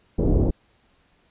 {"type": "low-pass noise", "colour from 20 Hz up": "pink", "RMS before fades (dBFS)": -19, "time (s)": [0.18, 0.51], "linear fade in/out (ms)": 10, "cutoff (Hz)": 500, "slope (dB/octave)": 24, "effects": ["pink hiss -62 dBFS RMS until 1.3 s", "resampled to 8000 Hz"]}